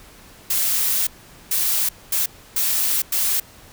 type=noise bursts at uneven times; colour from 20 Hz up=blue; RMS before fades=-20 dBFS; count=5; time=0.5-1.07 / 1.51-1.89 / 2.12-2.26 / 2.56-3.02 / 3.12-3.4 s; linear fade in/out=5 ms; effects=pink hiss -46 dBFS RMS until 3.72 s